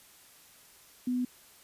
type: tone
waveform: sine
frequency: 249.1 Hz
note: B3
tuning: 15 cents sharp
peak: -27 dBFS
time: 1.07-1.25 s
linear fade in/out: 5 ms
effects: white hiss -57 dBFS RMS until 1.63 s + resampled to 32000 Hz